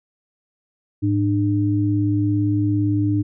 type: tone pair together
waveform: sine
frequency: 105.94 / 300.2 Hz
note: G#2 / D4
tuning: +35 / +38 cents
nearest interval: octave + tritone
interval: 1803 cents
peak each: -19 / -19 dBFS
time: 1.02-3.23 s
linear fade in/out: 20 ms
effects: none